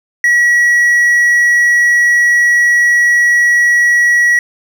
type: tone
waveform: triangle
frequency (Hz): 1924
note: B6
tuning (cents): -46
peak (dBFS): -5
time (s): 0.24-4.39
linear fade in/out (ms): 2
effects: none